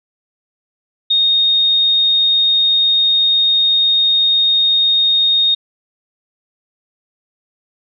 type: tone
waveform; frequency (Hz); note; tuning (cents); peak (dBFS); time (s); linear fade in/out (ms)
sine; 3706; A#7; -11; -10; 1.1-5.55; 10
effects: none